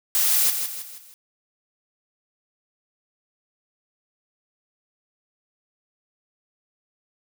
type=noise with echo; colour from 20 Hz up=blue; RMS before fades=-20 dBFS; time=0.15-0.5 s; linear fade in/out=0 ms; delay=160 ms; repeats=4; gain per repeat=-7 dB; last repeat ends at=1.14 s; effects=none